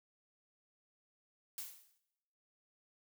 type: noise with exponential decay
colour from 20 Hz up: blue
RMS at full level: -41 dBFS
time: 1.58-1.98 s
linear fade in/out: 1 ms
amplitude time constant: 86 ms
effects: noise-tail reverb RT60 0.9 s tail -18 dB re dry